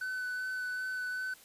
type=tone with vibrato; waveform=triangle; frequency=1506 Hz; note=F#6; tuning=30 cents sharp; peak=-32 dBFS; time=0.01-1.34 s; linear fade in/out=5 ms; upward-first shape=sine; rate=2.6 Hz; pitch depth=13 cents each way; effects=white hiss -57 dBFS RMS until 1.44 s + resampled to 32000 Hz